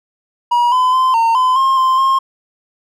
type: tone with pitch steps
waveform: triangle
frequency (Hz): 960 / 1014 / 1032 / 914 / 1020 / 1066 / 1044 / 1068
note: B5 / B5 / C6 / A#5 / C6 / C6 / C6 / C6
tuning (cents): -49 / +45 / -24 / -34 / -44 / +32 / -4 / +35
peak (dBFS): -8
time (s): 0.51-2.19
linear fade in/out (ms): 10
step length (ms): 210
effects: none